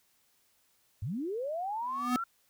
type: linear sweep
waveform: sine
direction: up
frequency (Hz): 84 to 1387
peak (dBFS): -32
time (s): 1.02-2.24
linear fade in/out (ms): 5
type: tone with exponential growth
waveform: square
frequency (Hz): 247.9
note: B3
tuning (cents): +7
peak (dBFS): -25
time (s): 1.82-2.16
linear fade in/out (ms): 0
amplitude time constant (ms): 73
effects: white hiss -70 dBFS RMS until 2.49 s